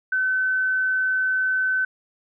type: tone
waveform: sine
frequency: 1521 Hz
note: F#6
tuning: 47 cents sharp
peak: -19 dBFS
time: 0.12-1.85 s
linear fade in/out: 5 ms
effects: none